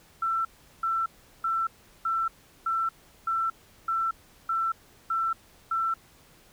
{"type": "tone bursts", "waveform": "sine", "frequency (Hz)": 1339, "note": "E6", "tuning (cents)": 27, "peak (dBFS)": -24, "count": 10, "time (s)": [0.22, 5.94], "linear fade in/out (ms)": 5, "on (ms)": 230, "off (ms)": 380, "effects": ["pink hiss -57 dBFS RMS until 6.52 s"]}